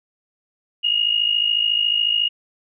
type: tone pair together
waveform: sine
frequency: 2828 / 2882 Hz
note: F7 / F#7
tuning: +21 / -46 cents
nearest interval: unison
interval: 33 cents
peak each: -21 / -18 dBFS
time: 0.83-2.29 s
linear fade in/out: 20 ms
effects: none